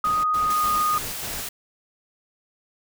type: noise bursts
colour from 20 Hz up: pink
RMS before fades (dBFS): -36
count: 5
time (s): 0.04-1.42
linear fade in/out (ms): 10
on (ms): 200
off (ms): 95
type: tone with pitch glide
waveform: sine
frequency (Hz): 1244.5 to 1233.1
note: D#6 to D#6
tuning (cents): 0 to -16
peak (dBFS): -19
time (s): 0.04-0.98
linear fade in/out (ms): 2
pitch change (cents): -16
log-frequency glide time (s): 0.36-0.68
type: noise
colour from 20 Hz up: white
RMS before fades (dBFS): -32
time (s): 0.5-1.49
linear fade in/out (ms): 5
effects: none